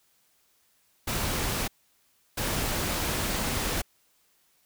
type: noise bursts at uneven times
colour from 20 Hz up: pink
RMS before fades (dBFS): -29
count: 2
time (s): 1.07-1.68 / 2.37-3.82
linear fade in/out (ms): 10
effects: white hiss -67 dBFS RMS until 4.65 s